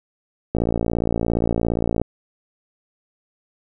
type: click train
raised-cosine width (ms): 2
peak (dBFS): -7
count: 85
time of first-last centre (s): 0.55-2.016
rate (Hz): 57.3
effects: none